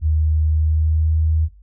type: tone with pitch glide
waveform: sine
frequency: 77.78 to 79.14 Hz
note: D#2 to D#2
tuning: 0 to +30 cents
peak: -14 dBFS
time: 0.01-1.49 s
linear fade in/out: 50 ms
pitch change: +30 cents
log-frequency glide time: 0.55-1.11 s
effects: noise-tail reverb RT60 0.2 s tail -21 dB re dry + added 50 Hz sine -43 dBFS peak until 1.62 s